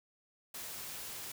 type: noise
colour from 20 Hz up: white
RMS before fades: -44 dBFS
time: 0.54-1.32 s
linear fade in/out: 5 ms
effects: none